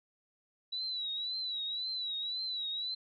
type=tone with vibrato; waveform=sine; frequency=3925 Hz; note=B7; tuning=11 cents flat; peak=-34 dBFS; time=0.72-2.95 s; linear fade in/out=10 ms; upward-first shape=triangle; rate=1.9 Hz; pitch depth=93 cents each way; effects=none